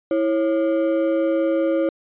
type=ring-modulated tone; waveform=triangle; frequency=437.4 Hz; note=A4; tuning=10 cents flat; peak=-12 dBFS; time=0.11-1.89 s; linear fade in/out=2 ms; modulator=109 Hz; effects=resampled to 8000 Hz